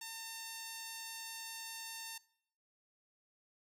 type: tone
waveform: 5% pulse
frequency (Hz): 905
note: A5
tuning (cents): +48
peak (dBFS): -32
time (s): 0.01-2.18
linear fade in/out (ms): 5
effects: noise-tail reverb RT60 0.7 s tail -22 dB re dry